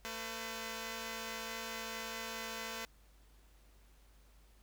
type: tone pair together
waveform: 5% pulse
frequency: 224.6 / 506.5 Hz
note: A3 / B4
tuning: +36 / +44 cents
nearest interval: octave + major second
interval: 1408 cents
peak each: -32 / -32 dBFS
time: 0.05-2.85 s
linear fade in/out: 0 ms
effects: added 50 Hz sine -61 dBFS peak until 4.62 s + pink hiss -69 dBFS RMS until 4.62 s